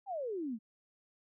sine exponential sweep, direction down, 830.6 to 207.7 Hz, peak -35 dBFS, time 0.06-0.59 s, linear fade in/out 50 ms, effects none

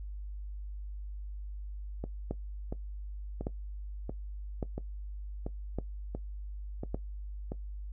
two click trains, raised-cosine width 2 ms, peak -23 / -20 dBFS, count 9 / 5, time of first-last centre 2.04-7.519 / 2.31-6.945 s, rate 1.46 / 0.863 Hz, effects noise-tail reverb RT60 0.1 s tail -17 dB re dry + added 50 Hz sine -38 dBFS peak until 7.92 s

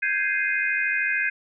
sine chord, Ab major seventh, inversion third, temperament equal, 1568 / 1661.2 / 2093 / 2489 Hz, G6 / Ab6 / C7 / Eb7, 0 / 0 / 0 / 0 cents, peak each -27 dBFS, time 0.02-1.3 s, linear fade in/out 10 ms, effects none

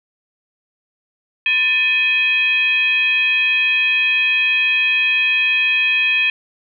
sine tone with frequency modulation, 2513 Hz, D#7, 17 cents sharp, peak -13 dBFS, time 1.46-6.3 s, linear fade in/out 2 ms, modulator 739 Hz, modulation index 0.65, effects none

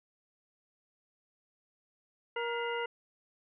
harmonic tone with a mistuned harmonic, 471.4 Hz, A#4, 19 cents sharp, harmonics 1 / 2 / 3 / 4 / 6, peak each -35 / -38 / -40 / -41 / -43 dBFS, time 2.36-2.86 s, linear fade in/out 5 ms, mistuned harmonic 4, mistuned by +130 cents, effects none

